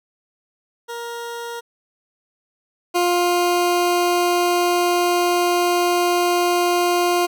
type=tone pair in turn; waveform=20% pulse; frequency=470 / 352.1 Hz; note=A#4 / F4; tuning=+14 / +14 cents; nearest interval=perfect fourth; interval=500 cents; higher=first; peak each=-23 / -11 dBFS; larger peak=second; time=0.88-1.61 / 2.94-7.27 s; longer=second; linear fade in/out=20 ms; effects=none